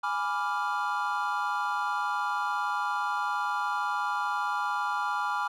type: chord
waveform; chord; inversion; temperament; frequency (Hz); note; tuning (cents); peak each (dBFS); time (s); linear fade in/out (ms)
triangle; G# diminished seventh; none; equal; 830.6 / 987.8 / 1174.7 / 1396.9; G#5 / B5 / D6 / F6; 0 / 0 / 0 / 0; -31; 0.03-5.48; 10
effects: none